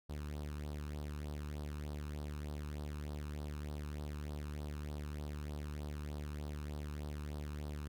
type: tone with flanger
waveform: sawtooth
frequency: 74.1 Hz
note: D2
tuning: 16 cents sharp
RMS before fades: -43 dBFS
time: 0.09-7.88 s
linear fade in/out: 10 ms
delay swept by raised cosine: 0.21 to 0.78 ms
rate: 3.3 Hz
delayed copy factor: +0.65
effects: none